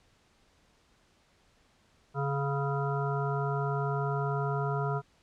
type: harmonic tone with a mistuned harmonic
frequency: 140 Hz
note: C#3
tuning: 18 cents sharp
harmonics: 1 / 3 / 5 / 7 / 9 / 10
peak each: -30 / -35 / -37 / -38 / -40 / -40 dBFS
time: 2.14-5.02 s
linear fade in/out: 50 ms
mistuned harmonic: 10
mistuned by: -27 cents
effects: pink hiss -66 dBFS RMS until 5.22 s + low-pass 7000 Hz 12 dB/octave